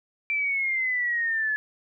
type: exponential sweep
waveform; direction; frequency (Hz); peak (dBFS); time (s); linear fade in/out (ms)
sine; down; 2349 to 1707; -23; 0.3-1.56; 0
effects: none